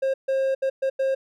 triangle tone bursts at uneven times, 535 Hz, C5, 38 cents sharp, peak -18 dBFS, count 5, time 0.02-0.14 / 0.28-0.55 / 0.62-0.7 / 0.82-0.9 / 0.99-1.15 s, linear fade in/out 10 ms, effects none

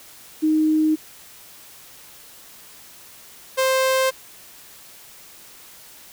sine / sawtooth tone pair in turn, 311.1 / 525.1 Hz, D#4 / C5, 0 / +6 cents, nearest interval major sixth, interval 906 cents, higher second, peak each -15 / -13 dBFS, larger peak second, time 0.42-0.96 / 3.57-4.11 s, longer neither, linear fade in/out 20 ms, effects white hiss -45 dBFS RMS until 6.12 s

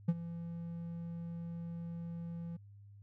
triangle tone with ADSR envelope, 169 Hz, E3, 43 cents sharp, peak -22 dBFS, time 0.08-2.57 s, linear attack 9 ms, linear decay 43 ms, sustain -16 dB, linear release 10 ms, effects added 101 Hz sine -53 dBFS peak until 3.02 s

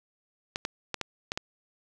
clicks, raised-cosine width 0.2 ms, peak -13 dBFS, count 6, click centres 0.559 / 0.651 / 0.943 / 1.013 / 1.319 / 1.375 s, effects none

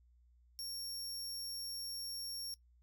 sawtooth tone, 5520 Hz, F8, 21 cents flat, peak -39 dBFS, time 0.59-2.54 s, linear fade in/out 0 ms, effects noise-tail reverb RT60 0.1 s tail -19 dB re dry + added 60 Hz sine -64 dBFS peak until 2.82 s

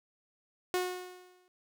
sawtooth tone with exponential decay, 363.6 Hz, F#4, 30 cents flat, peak -23 dBFS, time 0.74-1.48 s, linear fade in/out 0 ms, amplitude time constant 160 ms, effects none

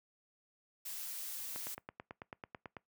blue noise, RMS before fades -43 dBFS, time 0.85-1.75 s, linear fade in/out 10 ms
click train, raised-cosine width 0.5 ms, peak -29 dBFS, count 12, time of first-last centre 1.56-2.767 s, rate 9.11 Hz
effects noise-tail reverb RT60 0.2 s tail -25 dB re dry + high-pass 80 Hz 12 dB/octave

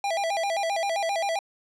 square tone with vibrato, 727 Hz, F#5, 31 cents flat, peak -25 dBFS, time 0.04-1.39 s, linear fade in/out 2 ms, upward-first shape square, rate 7.6 Hz, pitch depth 170 cents each way, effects low-pass 8000 Hz 12 dB/octave

